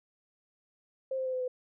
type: tone with pitch steps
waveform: sine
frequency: 528 / 521.9 / 515.9 / 510 / 504.2 Hz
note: C5 / C5 / C5 / C5 / B4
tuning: +16 / -4 / -24 / -44 / +36 cents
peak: -30 dBFS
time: 1.11-1.48 s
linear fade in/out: 5 ms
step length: 74 ms
effects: none